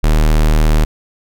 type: tone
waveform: square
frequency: 38.47 Hz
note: D#1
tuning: 19 cents flat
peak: -9 dBFS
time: 0.03-0.85 s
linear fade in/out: 10 ms
effects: none